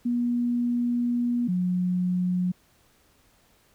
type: tone pair in turn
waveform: sine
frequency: 241 / 180.55 Hz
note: B3 / F#3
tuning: -42 / -42 cents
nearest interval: perfect fourth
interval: 500 cents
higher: first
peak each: -22 dBFS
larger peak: neither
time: 0.05-1.48 / 1.48-2.52 s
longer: first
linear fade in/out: 10 ms
effects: pink hiss -62 dBFS RMS until 3.74 s